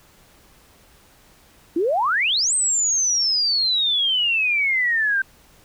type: exponential two-way sweep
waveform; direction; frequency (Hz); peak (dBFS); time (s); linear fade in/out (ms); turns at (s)
sine; up then down; 311.1 to 8372 to 1548; -17; 1.76-5.22; 5; 2.54
effects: pink hiss -53 dBFS RMS until 5.64 s